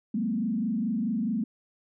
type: tone with frequency modulation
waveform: sine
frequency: 221.5 Hz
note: A3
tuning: 12 cents sharp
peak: -25 dBFS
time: 0.14-1.44 s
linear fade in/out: 5 ms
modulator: 24.7 Hz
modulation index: 1.2
effects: none